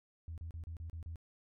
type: tone bursts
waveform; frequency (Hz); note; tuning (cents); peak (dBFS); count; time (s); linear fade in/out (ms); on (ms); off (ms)
sine; 82.41; E2; 0; -40; 7; 0.28-1.158; 0; 98; 32
effects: tanh soft clip ceiling -37 dBFS